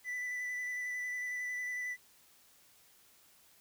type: tone with vibrato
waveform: triangle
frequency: 1985 Hz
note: B6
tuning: 8 cents sharp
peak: -34 dBFS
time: 0.04-1.97 s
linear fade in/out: 50 ms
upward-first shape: square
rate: 11 Hz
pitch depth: 12 cents each way
effects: white hiss -64 dBFS RMS until 3.6 s